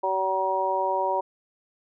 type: harmonic tone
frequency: 190 Hz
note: F#3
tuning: 46 cents sharp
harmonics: 2 / 3 / 4 / 5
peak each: -31 / -28 / -30 / -25 dBFS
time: 0.03-1.21 s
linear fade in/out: 10 ms
effects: none